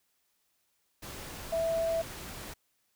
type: tone in noise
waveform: sine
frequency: 659.3 Hz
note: E5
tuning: in tune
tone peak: -27 dBFS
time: 1.52-2.02 s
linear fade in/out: 10 ms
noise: pink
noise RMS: -43 dBFS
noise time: 1.02-2.54 s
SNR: +13 dB
effects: white hiss -75 dBFS RMS until 2.95 s